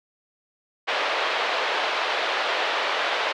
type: band-pass noise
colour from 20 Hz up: pink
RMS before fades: -25 dBFS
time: 0.87-3.33 s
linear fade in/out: 20 ms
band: 510 to 3800 Hz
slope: 24 dB/octave
effects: none